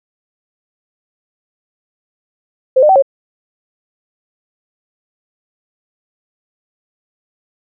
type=tone with pitch steps; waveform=sine; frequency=520 / 604 / 764 / 548 Hz; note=C5 / D5 / G5 / C#5; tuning=-11 / +48 / -45 / -20 cents; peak=-5 dBFS; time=2.76-3.024 s; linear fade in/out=10 ms; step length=66 ms; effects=none